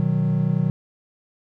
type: chord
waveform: triangle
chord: B major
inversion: none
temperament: equal with one note detuned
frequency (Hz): 123.47 / 155.11 / 185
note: B2 / D#3 / F#3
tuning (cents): 0 / -5 / 0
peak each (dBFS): -22 / -19 / -21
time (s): 0-0.7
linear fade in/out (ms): 0
effects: none